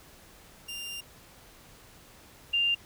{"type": "tone pair in turn", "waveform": ["sawtooth", "sine"], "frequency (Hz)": [2794, 2794], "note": ["F7", "F7"], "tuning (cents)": [0, 0], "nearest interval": "unison", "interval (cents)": 0, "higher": "neither", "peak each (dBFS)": [-33, -23], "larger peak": "second", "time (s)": [[0.68, 1.01], [2.53, 2.75]], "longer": "first", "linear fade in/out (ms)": 10, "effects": ["pink hiss -54 dBFS RMS until 2.85 s"]}